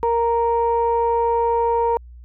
sine tone pair together, 466.1 / 932.3 Hz, A#4 / A#5, 0 / 0 cents, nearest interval octave, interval 1200 cents, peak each -18 dBFS, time 0.03-1.97 s, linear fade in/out 0 ms, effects tanh soft clip ceiling -9 dBFS + added 60 Hz sine -38 dBFS peak until 2.24 s

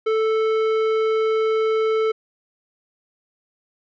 triangle tone with tanh clipping, 440 Hz, A4, in tune, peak -19 dBFS, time 0.06-2.12 s, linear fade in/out 10 ms, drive 17 dB, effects none

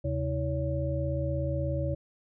sine tone cluster, 77.6 / 134.1 / 323.5 / 564 Hz, D#2 / C3 / E4 / C#5, -4 / +43 / -32 / +30 cents, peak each -32 / -31 / -37 / -33 dBFS, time 0.04-1.95 s, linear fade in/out 10 ms, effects none

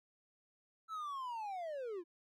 triangle linear sweep, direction down, 1335 to 324.5 Hz, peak -38 dBFS, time 0.88-2.04 s, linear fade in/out 50 ms, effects none

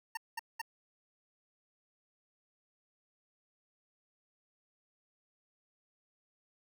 25% pulse tone bursts, 912 Hz, A#5, 38 cents flat, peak -32 dBFS, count 3, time 0.15-0.616 s, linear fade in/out 5 ms, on 22 ms, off 200 ms, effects none

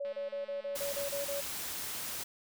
sine tone bursts, 565 Hz, C#5, 33 cents sharp, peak -34 dBFS, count 9, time 0-1.41 s, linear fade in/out 10 ms, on 130 ms, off 30 ms
click train, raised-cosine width 0.3 ms, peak -38 dBFS, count 214, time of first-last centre 0.05-1.036 s, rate 216 Hz
white noise, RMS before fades -39 dBFS, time 0.75-2.24 s, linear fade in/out 10 ms
effects none

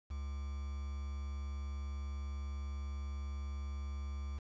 triangle tone with quantisation, 70 Hz, C#2, 18 cents sharp, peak -36 dBFS, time 0.1-4.39 s, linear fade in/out 10 ms, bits 9, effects resampled to 16000 Hz

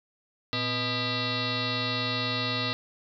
sine tone with frequency modulation, 1976 Hz, B6, in tune, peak -26 dBFS, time 0.53-2.73 s, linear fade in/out 0 ms, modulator 372 Hz, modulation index 6.7, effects none

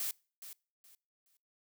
blue noise with echo, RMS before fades -36 dBFS, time 0-0.11 s, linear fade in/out 2 ms, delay 420 ms, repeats 3, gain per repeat -12 dB, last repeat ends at 1.37 s, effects noise-tail reverb RT60 0.4 s tail -25 dB re dry

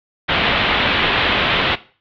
white low-pass noise, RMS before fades -17 dBFS, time 0.28-1.76 s, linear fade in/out 20 ms, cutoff 3600 Hz, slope 48 dB/octave, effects noise-tail reverb RT60 0.4 s tail -18 dB re dry

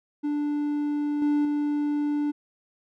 triangle tone with level steps, 293.7 Hz, D4, in tune, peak -22 / -18 / -21 dBFS, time 0.23-2.32 s, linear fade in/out 20 ms, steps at 1.22 / 1.45 s, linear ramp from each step 2 ms, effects none

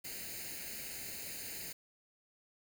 white noise with comb filter, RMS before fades -44 dBFS, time 0.04-1.73 s, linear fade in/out 10 ms, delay 0.44 ms, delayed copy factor +0.8, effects none

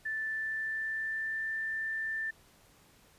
sine tone with pitch glide, 1760 to 1778.4 Hz, A6 to A6, 0 to +18 cents, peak -32 dBFS, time 0.05-2.31 s, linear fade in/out 10 ms, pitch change +18 cents, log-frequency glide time 0.19-1.53 s, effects pink hiss -62 dBFS RMS until 3.18 s + resampled to 32000 Hz

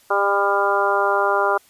harmonic tone, 199.9 Hz, G3, 34 cents sharp, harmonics 2 / 3 / 4 / 5 / 6 / 7, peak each -23 / -23 / -23 / -23 / -23 / -23 dBFS, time 0.1-1.58 s, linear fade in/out 10 ms, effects white hiss -54 dBFS RMS until 1.69 s + resampled to 32000 Hz

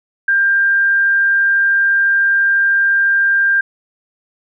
sine tone, 1593 Hz, G6, 27 cents sharp, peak -10 dBFS, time 0.28-3.61 s, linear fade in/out 5 ms, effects none

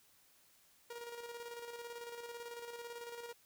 sawtooth tone with tremolo, 473 Hz, A#4, 25 cents sharp, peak -40 dBFS, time 0.9-3.33 s, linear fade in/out 5 ms, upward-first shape square, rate 18 Hz, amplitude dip 45%, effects white hiss -68 dBFS RMS until 3.45 s

